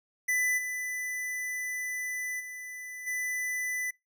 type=tone with level steps; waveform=square; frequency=1996 Hz; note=B6; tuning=18 cents sharp; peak=-26 / -33 / -40 / -31 dBFS; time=0.28-3.91 s; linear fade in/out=10 ms; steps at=0.57 / 2.39 / 3.06 s; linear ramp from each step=20 ms; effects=noise-tail reverb RT60 0.2 s tail -24 dB re dry